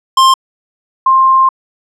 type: tone pair in turn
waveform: square / sine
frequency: 1056 / 1056 Hz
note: C6 / C6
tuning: +16 / +16 cents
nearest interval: unison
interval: 0 cents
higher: neither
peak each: -5 dBFS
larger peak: neither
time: 0.17-0.34 / 1.06-1.49 s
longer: second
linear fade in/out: 5 ms
effects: low-pass 8000 Hz 12 dB/octave